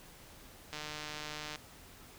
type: click train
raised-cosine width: 0.2 ms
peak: -24 dBFS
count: 126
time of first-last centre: 0.73-1.558 s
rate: 151 Hz
effects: pink hiss -55 dBFS RMS until 2.18 s